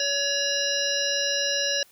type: harmonic tone with a mistuned harmonic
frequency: 567 Hz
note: C#5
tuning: 39 cents sharp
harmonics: 1 / 3 / 5 / 7 / 9 / 10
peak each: -30 / -30 / -30 / -30 / -30 / -30 dBFS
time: 0-1.83 s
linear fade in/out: 2 ms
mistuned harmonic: 3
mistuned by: -18 cents
effects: white hiss -57 dBFS RMS until 1.91 s